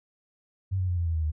sine tone with pitch steps, 95.5 / 92.09 / 88.8 / 85.62 / 82.56 / 79.61 / 76.77 Hz, G2 / F#2 / F2 / F2 / E2 / D#2 / D#2, -45 / -8 / +29 / -34 / +3 / +40 / -23 cents, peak -24 dBFS, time 0.71-1.319 s, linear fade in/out 20 ms, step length 87 ms, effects none

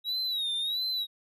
triangle tone with vibrato, 3826 Hz, A#7, 44 cents sharp, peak -27 dBFS, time 0.04-1.07 s, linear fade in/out 50 ms, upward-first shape sine, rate 1.5 Hz, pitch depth 110 cents each way, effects none

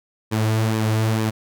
sawtooth tone with flanger, 110 Hz, A2, in tune, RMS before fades -20 dBFS, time 0.31-1.31 s, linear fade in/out 20 ms, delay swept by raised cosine 1.4 to 5.4 ms, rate 2.2 Hz, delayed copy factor -0.5, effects none

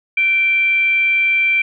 sine tone with frequency modulation, 2349 Hz, D7, in tune, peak -12 dBFS, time 0.17-1.62 s, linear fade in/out 5 ms, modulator 835 Hz, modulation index 0.2, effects none

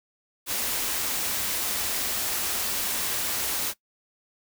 white band-stop noise, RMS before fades -28 dBFS, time 0.46-3.74 s, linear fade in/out 50 ms, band 120 to 170 Hz, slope 96 dB/octave, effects noise-tail reverb RT60 0.1 s tail -19 dB re dry

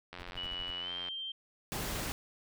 click train, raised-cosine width 0.3 ms, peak -28 dBFS, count 86, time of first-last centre 0.13-1.085 s, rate 89 Hz
brown noise bursts, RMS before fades -45 dBFS, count 7, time 0.19-0.706 s, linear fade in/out 5 ms, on 36 ms, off 44 ms
sine tone with pitch glide, 2942 to 3153 Hz, F#7 to G7, -11 to +9 cents, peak -37 dBFS, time 0.37-1.32 s, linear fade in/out 5 ms, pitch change +120 cents, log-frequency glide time 0.8-0.91 s
pink noise, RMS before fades -37 dBFS, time 1.72-2.12 s, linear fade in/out 0 ms
effects none

